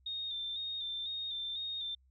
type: tone with vibrato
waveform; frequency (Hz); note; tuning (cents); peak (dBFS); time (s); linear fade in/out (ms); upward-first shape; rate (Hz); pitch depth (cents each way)
sine; 3641; A#7; -41; -36; 0.06-1.95; 5; square; 2; 34
effects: added 65 Hz sine -64 dBFS peak until 2.1 s